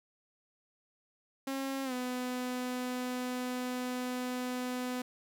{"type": "tone with pitch glide", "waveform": "sawtooth", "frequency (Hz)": [270, 250.5], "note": ["C#4", "B3"], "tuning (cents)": [-45, 25], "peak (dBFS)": -30, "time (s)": [1.47, 5.02], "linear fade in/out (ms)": 5, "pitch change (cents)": -130, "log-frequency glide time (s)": [1.84, 1.93], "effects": ["10-bit"]}